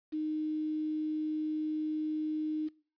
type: tone with quantisation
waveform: sine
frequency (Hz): 308.8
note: D#4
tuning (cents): -13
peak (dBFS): -31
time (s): 0.12-2.69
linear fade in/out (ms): 20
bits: 9
effects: noise-tail reverb RT60 0.4 s tail -22 dB re dry + resampled to 11025 Hz